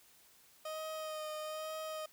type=tone with vibrato; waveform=30% pulse; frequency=622.3 Hz; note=D#5; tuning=in tune; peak=-37 dBFS; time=0.65-2.06 s; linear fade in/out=5 ms; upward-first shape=sine; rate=1.1 Hz; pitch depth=21 cents each way; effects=white hiss -64 dBFS RMS until 2.12 s